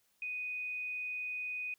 sine tone, 2489 Hz, D#7, in tune, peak -36 dBFS, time 0.22-1.74 s, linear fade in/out 2 ms, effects white hiss -74 dBFS RMS until 1.78 s

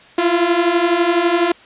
sawtooth beating tone pair, 336.2 / 348.2 Hz, E4 / F4, +34 / -5 cents, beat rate 12 Hz, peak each -14 / -11 dBFS, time 0.18-1.52 s, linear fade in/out 5 ms, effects white hiss -44 dBFS RMS until 1.65 s + resampled to 8000 Hz

